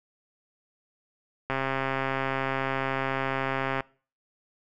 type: click train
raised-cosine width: 0.5 ms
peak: -13 dBFS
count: 310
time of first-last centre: 1.5-3.806 s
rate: 134 Hz
effects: noise-tail reverb RT60 0.4 s tail -23 dB re dry